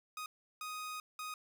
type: tone bursts at uneven times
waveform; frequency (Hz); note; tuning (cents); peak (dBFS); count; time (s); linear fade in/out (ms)
sawtooth; 1248; D#6; +5; -37; 3; 0.17-0.26 / 0.61-1 / 1.19-1.34; 2
effects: none